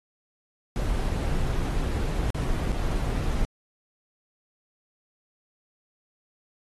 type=noise with dropouts; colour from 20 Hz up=brown; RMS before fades=-26 dBFS; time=0.76-3.45 s; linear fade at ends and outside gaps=0 ms; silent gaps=2.303-2.347 / 2.719-2.726 s; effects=AAC 32 kbps